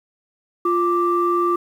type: tone pair together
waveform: sine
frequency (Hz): 349 / 1174.7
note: F4 / D6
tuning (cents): -1 / 0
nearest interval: octave + major sixth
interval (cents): 2101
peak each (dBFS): -18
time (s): 0.65-1.56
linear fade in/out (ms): 5
effects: tanh soft clip ceiling -8 dBFS + 8-bit